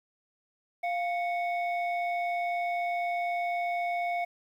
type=tone pair together; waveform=sine; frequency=698.5 / 2218 Hz; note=F5 / C#7; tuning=0 / 0 cents; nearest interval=octave + minor sixth; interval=2000 cents; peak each=-27 / -33 dBFS; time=0.83-4.25 s; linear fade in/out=10 ms; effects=tanh soft clip ceiling -24 dBFS + 10-bit